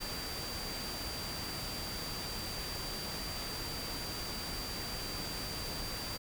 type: tone in noise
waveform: sine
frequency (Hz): 4699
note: D8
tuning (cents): 0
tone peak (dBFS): -42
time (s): 0-6.18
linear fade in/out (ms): 20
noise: pink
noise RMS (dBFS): -41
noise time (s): 0-6.18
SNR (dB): -4
effects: none